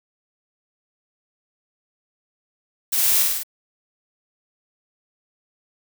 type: noise with echo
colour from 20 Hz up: blue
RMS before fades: -21 dBFS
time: 2.92-3.23 s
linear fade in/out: 10 ms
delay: 51 ms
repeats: 4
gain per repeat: -2 dB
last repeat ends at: 3.434 s
effects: none